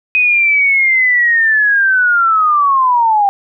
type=linear sweep; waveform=sine; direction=down; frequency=2514 to 784 Hz; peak=-8 dBFS; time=0.15-3.29 s; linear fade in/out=0 ms; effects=none